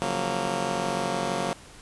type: chord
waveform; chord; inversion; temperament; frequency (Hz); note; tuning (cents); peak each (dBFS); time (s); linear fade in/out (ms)
10% pulse; Gb major seventh; second; just; 138.75 / 173.43 / 185 / 231.2; Db3 / F3 / Gb3 / Bb3; +2 / -12 / 0 / -14; -26 / -27 / -23 / -23; 0.02-1.53; 0
effects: pink hiss -48 dBFS RMS until 1.81 s + resampled to 24000 Hz